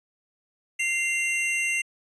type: tone pair together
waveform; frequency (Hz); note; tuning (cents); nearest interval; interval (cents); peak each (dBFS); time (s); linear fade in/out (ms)
square; 2093 / 2751; C7 / F7; 0 / -27; perfect fourth; 473; -27; 0.79-1.82; 10
effects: resampled to 22050 Hz